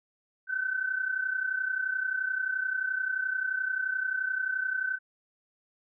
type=tone pair together; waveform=sine; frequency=1500 / 1531.5 Hz; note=F#6 / G6; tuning=+23 / -41 cents; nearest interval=unison; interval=36 cents; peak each=-33 / -29 dBFS; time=0.47-4.99 s; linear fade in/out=50 ms; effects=none